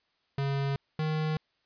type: tone pair in turn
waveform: square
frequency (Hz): 138.59 / 155.56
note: C#3 / D#3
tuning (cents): 0 / 0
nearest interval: major second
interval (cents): 200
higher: second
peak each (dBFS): -28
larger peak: neither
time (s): 0.38-0.76 / 0.99-1.37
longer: neither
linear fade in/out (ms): 2
effects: white hiss -73 dBFS RMS until 1.65 s + resampled to 11025 Hz